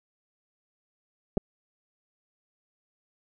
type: clicks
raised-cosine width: 2 ms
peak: -13 dBFS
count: 2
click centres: 1.372 / 1.377 s
effects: none